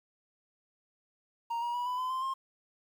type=tone with pitch steps; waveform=triangle; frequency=932.3 / 953 / 974.1 / 995.8 / 1017.9 / 1040.4 / 1063.5 Hz; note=A#5 / A#5 / B5 / B5 / C6 / C6 / C6; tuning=0 / +38 / -24 / +14 / -48 / -10 / +28 cents; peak=-29 dBFS; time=1.5-2.34 s; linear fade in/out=10 ms; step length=120 ms; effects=10-bit